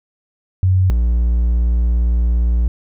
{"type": "tone pair in turn", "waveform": ["sine", "triangle"], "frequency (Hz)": [93.2, 58.71], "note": ["F#2", "A#1"], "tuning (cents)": [13, 13], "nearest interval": "minor sixth", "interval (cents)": 800, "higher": "first", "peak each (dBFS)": -10, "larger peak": "neither", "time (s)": [[0.63, 0.9], [0.9, 2.68]], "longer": "second", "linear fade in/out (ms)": 0, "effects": []}